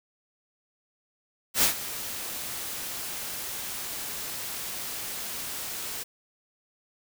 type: noise with ADSR envelope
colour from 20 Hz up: white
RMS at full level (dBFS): -20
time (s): 1.54-6.04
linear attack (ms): 85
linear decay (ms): 110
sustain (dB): -15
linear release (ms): 18
effects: none